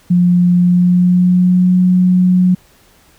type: tone with pitch glide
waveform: sine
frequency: 177.1 to 182.08 Hz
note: F3 to F#3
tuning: +24 to -28 cents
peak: -7 dBFS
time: 0.1-2.55 s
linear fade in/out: 10 ms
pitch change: +48 cents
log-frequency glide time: 0.56-1.75 s
effects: pink hiss -49 dBFS RMS until 3.18 s